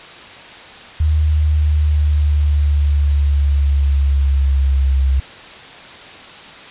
sine linear sweep, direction down, 77.1 to 66.6 Hz, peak -11 dBFS, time 1-5.2 s, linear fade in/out 5 ms, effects white hiss -36 dBFS RMS until 6.7 s + resampled to 8000 Hz

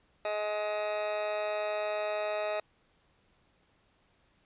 40% pulse tone with amplitude modulation, 631 Hz, D#5, 24 cents sharp, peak -26 dBFS, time 0.25-2.6 s, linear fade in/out 2 ms, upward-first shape sine, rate 209 Hz, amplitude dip 80%, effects pink hiss -69 dBFS RMS until 4.45 s + resampled to 8000 Hz

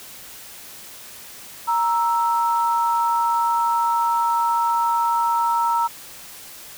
sine tone pair together, 934.5 / 1318.5 Hz, A#5 / E6, +4 / 0 cents, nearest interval tritone, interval 596 cents, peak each -18 / -23 dBFS, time 1.67-5.88 s, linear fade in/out 20 ms, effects white hiss -40 dBFS RMS until 6.77 s

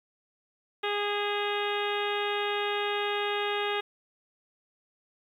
harmonic tone with a mistuned harmonic, 410.8 Hz, G#4, 19 cents flat, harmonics 1 / 2 / 3 / 4 / 5 / 6 / 7 / 8 / 9, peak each -31 / -34 / -36 / -37 / -38 / -39 / -39 / -40 / -41 dBFS, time 0.83-3.81 s, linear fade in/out 10 ms, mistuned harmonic 6, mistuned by +31 cents, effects 10-bit

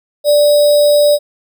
sine tone with sample-and-hold, 587.3 Hz, D5, in tune, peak -6 dBFS, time 0.24-1.19 s, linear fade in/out 50 ms, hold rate 4410 Hz, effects none

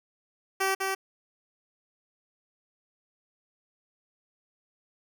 10% pulse tone with echo, 385.3 Hz, G4, 30 cents flat, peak -16 dBFS, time 0.6-0.75 s, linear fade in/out 10 ms, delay 200 ms, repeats 1, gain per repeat -3 dB, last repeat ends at 0.95 s, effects none

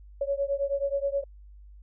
sine beating tone pair, 554.4 / 563.8 Hz, C#5 / C#5, 0 / +29 cents, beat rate 9.4 Hz, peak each -28 / -29 dBFS, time 0.21-1.24 s, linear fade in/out 5 ms, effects added 50 Hz sine -46 dBFS peak until 1.82 s

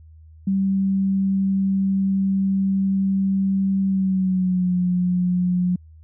sine tone with pitch glide, 193.7 to 179.69 Hz, G3 to F3, -20 to +50 cents, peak -17 dBFS, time 0.47-5.76 s, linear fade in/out 5 ms, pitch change -130 cents, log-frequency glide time 3.84-4.75 s, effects added 79 Hz sine -43 dBFS peak until 6.03 s

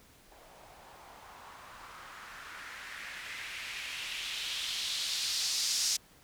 violet noise with low-pass filter sweep, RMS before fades -38 dBFS, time 0.31-5.97 s, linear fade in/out 10 ms, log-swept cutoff 620 to 5700 Hz, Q 2.2, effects pink hiss -60 dBFS RMS until 6.23 s

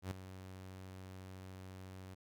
sawtooth tone with ADSR envelope, 93.9 Hz, F#2, 26 cents sharp, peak -33 dBFS, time 0.02-2.15 s, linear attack 93 ms, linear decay 3 ms, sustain -12 dB, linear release 17 ms, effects none

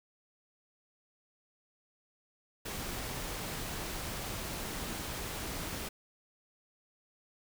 pink noise, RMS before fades -39 dBFS, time 2.65-5.89 s, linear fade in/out 10 ms, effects none

